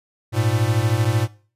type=beating tone pair; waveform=square; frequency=104.7 / 117.7 Hz; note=G#2 / A#2; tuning=+15 / +17 cents; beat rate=13 Hz; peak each=-21 dBFS; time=0.32-1.28 s; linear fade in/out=50 ms; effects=noise-tail reverb RT60 0.4 s tail -19 dB re dry + resampled to 32000 Hz